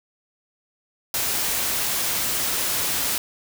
white noise, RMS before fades -24 dBFS, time 1.14-3.18 s, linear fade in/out 2 ms, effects none

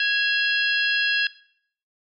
harmonic tone with a mistuned harmonic, 828 Hz, G#5, 5 cents flat, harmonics 2 / 3 / 4 / 5 / 6, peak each -22 / -26 / -28 / -30 / -32 dBFS, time 0-1.27 s, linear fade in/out 2 ms, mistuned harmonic 3, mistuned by +150 cents, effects noise-tail reverb RT60 0.6 s tail -18 dB re dry

